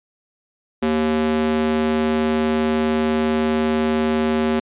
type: tone with high-pass filter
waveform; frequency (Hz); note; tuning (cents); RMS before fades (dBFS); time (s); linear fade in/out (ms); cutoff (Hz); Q
square; 77.7; D#2; -2; -19; 0.82-4.6; 10; 280; 2.8
effects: resampled to 8000 Hz

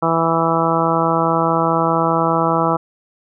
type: harmonic tone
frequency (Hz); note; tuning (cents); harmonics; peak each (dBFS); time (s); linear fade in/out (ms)
164.81; E3; 0; 1 / 2 / 3 / 4 / 5 / 6 / 7 / 8; -22 / -22 / -22 / -22 / -22 / -22 / -22 / -22; 0.02-2.77; 10
effects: none

